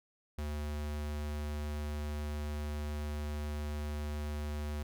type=tone; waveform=square; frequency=74.4 Hz; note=D2; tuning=23 cents sharp; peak=-36 dBFS; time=0.38-4.83 s; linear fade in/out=5 ms; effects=none